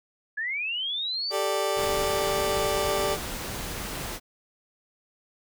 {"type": "linear sweep", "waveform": "sine", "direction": "up", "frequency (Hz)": [1666, 4671], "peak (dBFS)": -27, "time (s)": [0.37, 1.32], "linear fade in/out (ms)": 10}
{"type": "chord", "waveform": "30% pulse", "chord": "G suspended second", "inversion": "none", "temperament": "just", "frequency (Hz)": [392, 441, 588], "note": ["G4", "A4", "D5"], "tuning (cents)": [0, 4, 2], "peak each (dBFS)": [-27, -28, -25], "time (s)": [1.3, 3.18], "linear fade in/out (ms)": 50}
{"type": "noise", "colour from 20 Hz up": "pink", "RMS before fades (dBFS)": -34, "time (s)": [1.75, 4.2], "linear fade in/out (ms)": 50}
{"effects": []}